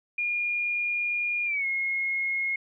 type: tone with pitch glide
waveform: sine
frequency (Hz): 2423 to 2159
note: D#7 to C#7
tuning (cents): -47 to -46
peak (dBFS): -25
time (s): 0.18-2.56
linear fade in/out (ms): 5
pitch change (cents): -199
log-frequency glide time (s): 1.45-1.66
effects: none